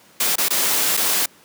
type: noise with dropouts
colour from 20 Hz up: white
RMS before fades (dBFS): -19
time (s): 0.2-1.26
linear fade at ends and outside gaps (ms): 5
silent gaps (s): 0.357-0.381 / 0.485-0.505 / 0.969-0.973
effects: pink hiss -50 dBFS RMS until 1.44 s + high-pass 200 Hz 12 dB/octave